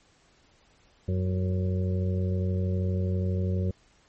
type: harmonic tone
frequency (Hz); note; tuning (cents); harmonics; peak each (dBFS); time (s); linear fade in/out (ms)
92.5; F#2; 0; 1 / 2 / 4 / 5 / 6; -25 / -31 / -37 / -39 / -41; 1.08-3.71; 5
effects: pink hiss -62 dBFS RMS until 4.08 s + MP3 32 kbps